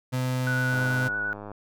35% pulse tone, 127.7 Hz, C3, 42 cents flat, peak -23 dBFS, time 0.12-1.09 s, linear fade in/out 20 ms
sine tone with vibrato, 1474 Hz, F#6, 7 cents flat, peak -26 dBFS, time 0.47-1.33 s, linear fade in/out 0 ms, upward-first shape square, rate 9 Hz, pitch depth 12 cents each way
click train, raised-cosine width 1 ms, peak -25 dBFS, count 82, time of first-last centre 0.73-1.516 s, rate 103 Hz
effects none

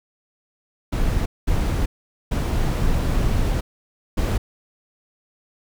brown noise bursts at uneven times, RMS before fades -20 dBFS, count 4, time 0.92-1.26 / 1.47-1.86 / 2.31-3.61 / 4.17-4.38 s, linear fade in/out 10 ms, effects none

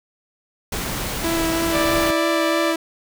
pink noise, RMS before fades -26 dBFS, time 0.72-2.11 s, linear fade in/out 5 ms
sawtooth tone with vibrato, 329.6 Hz, E4, in tune, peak -16 dBFS, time 1.24-2.76 s, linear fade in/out 5 ms, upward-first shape sine, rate 3.1 Hz, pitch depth 13 cents each way
harmonic tone, 588 Hz, D5, 2 cents sharp, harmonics 1 / 2 / 3 / 4 / 5 / 6 / 7 / 8, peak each -22 / -26 / -29 / -31 / -38 / -35 / -38 / -40 dBFS, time 1.71-2.75 s, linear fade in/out 50 ms
effects none

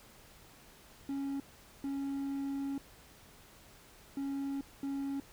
triangle tone bursts at uneven times, 276.4 Hz, C#4, 5 cents flat, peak -32 dBFS, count 4, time 1.09-1.4 / 1.84-2.78 / 4.17-4.61 / 4.83-5.2 s, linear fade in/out 2 ms, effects pink hiss -58 dBFS RMS until 5.32 s

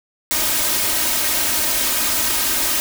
white noise with comb filter, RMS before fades -19 dBFS, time 0.31-2.8 s, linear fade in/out 0 ms, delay 3.2 ms, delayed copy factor +0.65, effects none

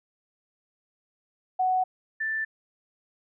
sine tone pair in turn, 743 / 1767.2 Hz, F#5 / A6, +7 / +7 cents, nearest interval octave + minor third, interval 1500 cents, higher second, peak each -21 / -26 dBFS, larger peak first, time 1.59-1.84 / 2.2-2.45 s, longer neither, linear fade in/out 10 ms, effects none

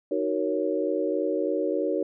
sine chord, D# minor seventh, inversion none, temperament equal with one note detuned, 311.1 / 374.3 / 466.2 / 554.4 Hz, D#4 / F#4 / A#4 / C#5, 0 / +20 / 0 / 0 cents, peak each -29 dBFS, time 0.11-2.03 s, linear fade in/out 5 ms, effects none

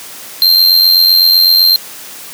square tone with amplitude modulation, 4164 Hz, C8, 9 cents flat, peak -3 dBFS, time 0.42-1.76 s, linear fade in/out 0 ms, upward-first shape sine, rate 87.9 Hz, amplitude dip 60%, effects white hiss -30 dBFS RMS until 2.33 s + high-pass 150 Hz 12 dB/octave

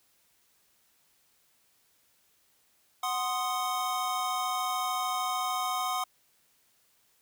square chord, C diminished, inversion second, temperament equal, 740 / 1046.5 / 1244.5 Hz, Gb5 / C6 / Eb6, 0 / 0 / 0 cents, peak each -34 dBFS, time 3.03-6.04 s, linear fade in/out 5 ms, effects white hiss -68 dBFS RMS until 7.21 s

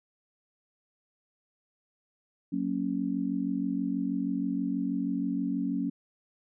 sine chord, F# major, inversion none, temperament just, 185 / 231.2 / 277.5 Hz, F#3 / A#3 / C#4, 0 / -14 / +2 cents, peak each -33 / -33 / -30 dBFS, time 2.52-5.9 s, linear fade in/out 10 ms, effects none

